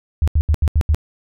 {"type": "tone bursts", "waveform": "sine", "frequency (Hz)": 76.1, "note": "D#2", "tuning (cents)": -38, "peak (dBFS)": -11, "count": 6, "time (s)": [0.22, 0.946], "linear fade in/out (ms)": 0, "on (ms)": 56, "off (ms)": 78, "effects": []}